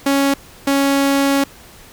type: tone pair in turn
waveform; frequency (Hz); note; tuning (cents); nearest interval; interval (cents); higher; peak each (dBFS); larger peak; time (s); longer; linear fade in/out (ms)
sawtooth; 277.2 / 277.2; C#4 / C#4; 0 / 0; unison; 0; neither; -9; neither; 0.06-0.34 / 0.67-1.44; second; 5
effects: pink hiss -42 dBFS RMS until 1.92 s